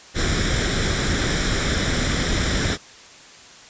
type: noise with comb filter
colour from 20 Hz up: pink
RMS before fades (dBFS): -21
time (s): 0.14-2.78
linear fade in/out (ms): 50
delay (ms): 0.55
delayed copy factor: +0.6
effects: white hiss -44 dBFS RMS until 3.69 s + resampled to 16000 Hz